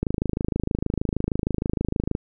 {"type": "click train", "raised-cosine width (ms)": 3, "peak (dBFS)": -10, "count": 57, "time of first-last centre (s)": [0.03, 2.151], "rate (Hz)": 26.4, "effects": []}